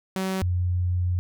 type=tone pair in turn; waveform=sawtooth / sine; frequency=189.4 / 89.38 Hz; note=F#3 / F2; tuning=+41 / +41 cents; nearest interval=octave + minor second; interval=1300 cents; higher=first; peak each=-21 dBFS; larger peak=neither; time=0.16-0.42 / 0.42-1.19 s; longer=second; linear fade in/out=0 ms; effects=none